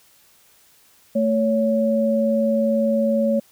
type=tone pair together; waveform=sine; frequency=222.2 / 560 Hz; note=A3 / C#5; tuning=+17 / +18 cents; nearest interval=octave + major third; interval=1601 cents; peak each=-19 dBFS; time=1.15-3.4 s; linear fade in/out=10 ms; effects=white hiss -55 dBFS RMS until 3.51 s